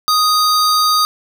square tone pair together, 1244.5 / 4703 Hz, D#6 / D8, 0 / +2 cents, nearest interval octave + major seventh, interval 2302 cents, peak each -13 / -17 dBFS, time 0.08-1.05 s, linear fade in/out 0 ms, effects none

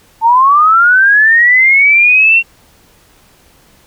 sine linear sweep, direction up, 880 to 2748 Hz, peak -4 dBFS, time 0.21-2.43 s, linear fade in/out 50 ms, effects pink hiss -47 dBFS RMS until 3.86 s

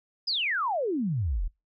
sine exponential sweep, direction down, 5180 to 34.66 Hz, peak -25 dBFS, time 0.27-1.48 s, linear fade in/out 10 ms, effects noise-tail reverb RT60 0.2 s tail -22 dB re dry

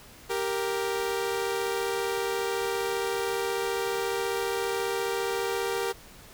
sawtooth tone pair together, 392 / 466.7 Hz, G4 / A#4, 0 / +2 cents, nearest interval minor third, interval 302 cents, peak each -26 dBFS, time 0.29-5.93 s, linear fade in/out 20 ms, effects pink hiss -50 dBFS RMS until 6.33 s

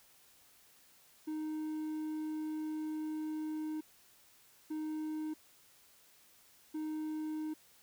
triangle tone bursts at uneven times, 310 Hz, D#4, 6 cents flat, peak -34 dBFS, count 3, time 1.27-3.81 / 4.7-5.34 / 6.74-7.54 s, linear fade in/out 10 ms, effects white hiss -64 dBFS RMS until 7.82 s

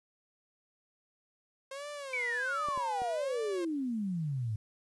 sawtooth tone with vibrato, 530 Hz, C5, 22 cents sharp, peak -36 dBFS, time 1.71-3.65 s, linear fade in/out 5 ms, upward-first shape sine, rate 1.3 Hz, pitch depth 180 cents each way
sine exponential sweep, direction down, 2349 to 103.2 Hz, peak -31 dBFS, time 2.13-4.56 s, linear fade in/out 5 ms
clicks, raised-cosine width 2 ms, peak -32 dBFS, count 3, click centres 2.686 / 2.776 / 3.019 s
effects resampled to 24000 Hz + 11-bit

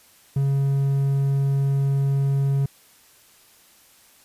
triangle tone, 138.1 Hz, C#3, 6 cents flat, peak -16 dBFS, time 0.36-2.66 s, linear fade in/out 5 ms, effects white hiss -54 dBFS RMS until 4.24 s + resampled to 32000 Hz

